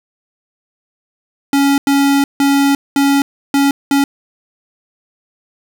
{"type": "tone bursts at uneven times", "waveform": "square", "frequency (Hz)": 279.1, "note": "C#4", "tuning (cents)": 12, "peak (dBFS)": -10, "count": 6, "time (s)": [[1.53, 1.78], [1.87, 2.24], [2.4, 2.75], [2.96, 3.22], [3.54, 3.71], [3.91, 4.04]], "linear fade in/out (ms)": 2, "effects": ["8-bit"]}